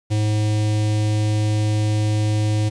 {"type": "tone with notch filter", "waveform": "square", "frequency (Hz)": 106.5, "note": "G#2", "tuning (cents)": 44, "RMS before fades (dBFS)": -19, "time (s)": [0.1, 2.7], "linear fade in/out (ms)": 20, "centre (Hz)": 1300, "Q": 0.77, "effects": ["resampled to 22050 Hz", "8-bit"]}